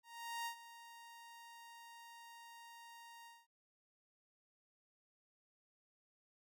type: tone with ADSR envelope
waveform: sawtooth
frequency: 932.3 Hz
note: A#5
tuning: in tune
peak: -36 dBFS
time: 0.03-3.47 s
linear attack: 430 ms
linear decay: 89 ms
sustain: -15 dB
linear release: 210 ms
effects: none